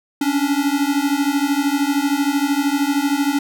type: beating tone pair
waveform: square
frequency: 277.2 / 290.2 Hz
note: C#4 / D4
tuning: 0 / -21 cents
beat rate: 13 Hz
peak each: -20 dBFS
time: 0.21-3.39 s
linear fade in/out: 5 ms
effects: none